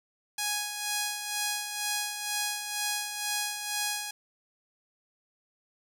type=tone with tremolo; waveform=5% pulse; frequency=830.6 Hz; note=G#5; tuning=in tune; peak=-16 dBFS; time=0.38-4.11 s; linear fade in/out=5 ms; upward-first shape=sine; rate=2.1 Hz; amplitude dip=55%; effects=none